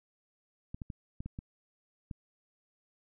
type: clicks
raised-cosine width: 5 ms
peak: -27 dBFS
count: 7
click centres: 0.745 / 0.818 / 0.902 / 1.205 / 1.26 / 1.389 / 2.112 s
effects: none